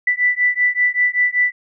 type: beating tone pair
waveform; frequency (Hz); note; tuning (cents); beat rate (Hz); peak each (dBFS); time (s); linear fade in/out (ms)
sine; 1975.5 / 1980.7; B6 / B6; 0 / +5; 5.2; -17; 0.07-1.52; 5
effects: none